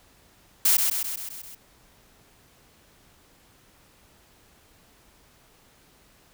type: noise with echo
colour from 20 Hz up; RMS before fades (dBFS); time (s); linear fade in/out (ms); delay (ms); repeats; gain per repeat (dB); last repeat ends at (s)
blue; -19; 0.65-0.77; 5; 130; 6; -4; 1.55
effects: pink hiss -58 dBFS RMS until 6.33 s